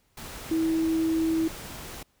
sine tone in noise, 323.7 Hz, E4, 31 cents flat, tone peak -22 dBFS, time 0.51-1.48 s, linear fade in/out 5 ms, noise pink, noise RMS -40 dBFS, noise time 0.17-2.03 s, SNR +15 dB, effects pink hiss -68 dBFS RMS until 2.2 s

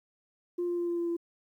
sine tone with pitch steps, 351 / 348.8 / 346.6 / 344.4 / 342.2 / 340 Hz, F4 / F4 / F4 / F4 / F4 / F4, +9 / -2 / -13 / -24 / -35 / -46 cents, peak -27 dBFS, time 0.58-1.168 s, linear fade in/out 10 ms, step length 98 ms, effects tanh soft clip ceiling -25 dBFS + 11-bit

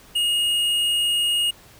sine tone with hard clipping, 2863 Hz, F7, 42 cents sharp, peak -20 dBFS, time 0.15-1.51 s, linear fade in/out 10 ms, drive 8 dB, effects pink hiss -49 dBFS RMS until 1.79 s

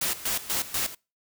white noise with tremolo, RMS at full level -27 dBFS, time 0.01-0.95 s, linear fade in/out 5 ms, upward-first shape square, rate 4.1 Hz, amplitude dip 80%, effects noise-tail reverb RT60 0.3 s tail -25 dB re dry

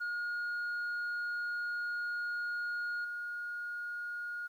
sine tone with level steps, 1433 Hz, F6, 44 cents sharp, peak -31 / -36 dBFS, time 0-4.48 s, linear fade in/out 20 ms, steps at 3.04 s, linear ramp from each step 10 ms, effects tanh soft clip ceiling -33 dBFS + 11-bit

